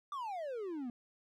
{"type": "exponential sweep", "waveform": "triangle", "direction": "down", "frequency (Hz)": [1200, 231.8], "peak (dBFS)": -36, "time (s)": [0.12, 0.9], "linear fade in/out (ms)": 2, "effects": []}